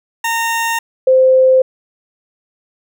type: tone pair in turn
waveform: 20% pulse / sine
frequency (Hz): 919 / 519.7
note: A#5 / C5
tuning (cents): -25 / -12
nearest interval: minor seventh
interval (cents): 987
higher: first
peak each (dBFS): -10 / -6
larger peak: second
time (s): 0.24-0.79 / 1.07-1.62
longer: neither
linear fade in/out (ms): 5
effects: none